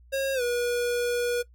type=tone with pitch glide; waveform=square; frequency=542 to 482.9 Hz; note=C#5 to B4; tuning=-39 to -39 cents; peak=-25 dBFS; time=0.12-1.43 s; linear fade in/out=20 ms; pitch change=-200 cents; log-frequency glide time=0.34-0.42 s; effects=noise-tail reverb RT60 0.1 s tail -19 dB re dry + added 60 Hz sine -51 dBFS peak until 1.54 s